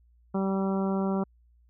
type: harmonic tone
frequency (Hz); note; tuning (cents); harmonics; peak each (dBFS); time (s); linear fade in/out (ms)
193.4; G3; -23; 1 / 2 / 3 / 4 / 5 / 6 / 7; -26 / -32 / -36 / -38 / -40 / -42 / -43; 0.34-1.24; 10
effects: added 59 Hz sine -58 dBFS peak until 1.69 s